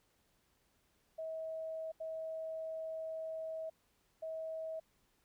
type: tone bursts at uneven times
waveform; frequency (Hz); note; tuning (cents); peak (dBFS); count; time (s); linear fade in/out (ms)
sine; 642; E5; -46; -39; 3; 1.18-1.92 / 2-3.7 / 4.22-4.8; 10
effects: pink hiss -75 dBFS RMS until 5.24 s